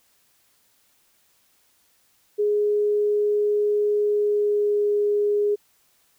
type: tone with pitch glide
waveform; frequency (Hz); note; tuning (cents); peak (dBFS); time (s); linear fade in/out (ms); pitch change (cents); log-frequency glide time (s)
sine; 416.1 to 413.2; G#4 to G#4; +3 to -9; -18; 2.38-5.56; 20; -12; 4.03-4.92
effects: white hiss -63 dBFS RMS until 6.18 s